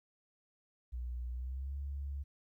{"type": "tone with pitch glide", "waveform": "sine", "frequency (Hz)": [60.9, 69.96], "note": ["B1", "C#2"], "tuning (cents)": [-24, 17], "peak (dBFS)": -37, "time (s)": [0.92, 2.24], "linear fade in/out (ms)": 20, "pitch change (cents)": 241, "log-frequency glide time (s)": [1.32, 1.76], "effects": ["13-bit"]}